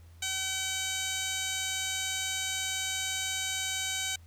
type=tone with band-pass filter; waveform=15% pulse; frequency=763 Hz; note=G5; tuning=47 cents flat; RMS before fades=-33 dBFS; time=0.22-4.16 s; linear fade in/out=5 ms; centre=5600 Hz; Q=1.6; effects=added 84 Hz sine -50 dBFS peak until 4.26 s + pink hiss -64 dBFS RMS until 4.26 s